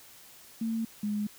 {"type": "tone pair in turn", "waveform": "sine", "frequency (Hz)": [225.7, 208.5], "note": ["A3", "G#3"], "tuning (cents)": [44, 7], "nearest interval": "minor second", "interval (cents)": 137, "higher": "first", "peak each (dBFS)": -28, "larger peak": "neither", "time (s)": [[0.61, 0.85], [1.03, 1.27]], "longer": "neither", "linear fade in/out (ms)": 5, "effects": ["white hiss -53 dBFS RMS until 1.38 s"]}